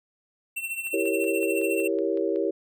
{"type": "tone with tremolo", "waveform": "square", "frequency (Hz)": 2705, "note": "E7", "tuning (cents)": 44, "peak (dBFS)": -27, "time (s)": [0.56, 1.88], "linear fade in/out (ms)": 10, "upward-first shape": "triangle", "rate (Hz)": 14, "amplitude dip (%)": 75}
{"type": "click train", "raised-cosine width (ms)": 0.3, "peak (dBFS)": -33, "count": 9, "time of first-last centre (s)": [0.87, 2.36], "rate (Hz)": 5.37}
{"type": "chord", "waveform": "sine", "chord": "E diminished seventh", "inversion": "none", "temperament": "equal", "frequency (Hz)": [329.6, 392, 466.2, 554.4], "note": ["E4", "G4", "Bb4", "Db5"], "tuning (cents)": [0, 0, 0, 0], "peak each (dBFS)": [-28, -27, -29, -30], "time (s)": [0.93, 2.51], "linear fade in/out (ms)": 10}
{"effects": []}